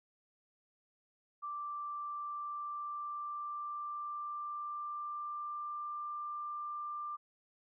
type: tone with pitch glide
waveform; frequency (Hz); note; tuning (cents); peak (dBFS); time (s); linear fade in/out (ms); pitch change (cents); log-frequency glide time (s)
sine; 1174.7 to 1187.7; D6 to D6; 0 to +19; -38; 1.42-7.17; 20; +19; 1.91-5.98
effects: none